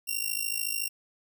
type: tone with amplitude modulation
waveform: 5% pulse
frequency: 2757 Hz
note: F7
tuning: 23 cents flat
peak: -16 dBFS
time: 0.07-0.89 s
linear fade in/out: 20 ms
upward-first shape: sine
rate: 53.7 Hz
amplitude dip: 85%
effects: none